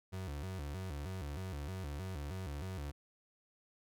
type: tone with vibrato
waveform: 35% pulse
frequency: 82.41 Hz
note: E2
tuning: in tune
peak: -38 dBFS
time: 0.12-2.92 s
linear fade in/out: 20 ms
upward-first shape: square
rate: 3.2 Hz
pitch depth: 230 cents each way
effects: none